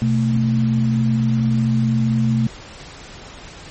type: tone pair together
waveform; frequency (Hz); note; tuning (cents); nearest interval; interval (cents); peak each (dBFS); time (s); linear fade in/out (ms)
sine; 126.17 / 221.9; B2 / A3; +37 / +15; minor seventh; 978; -17; 0.02-2.47; 0
effects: pink hiss -38 dBFS RMS until 3.7 s + MP3 32 kbps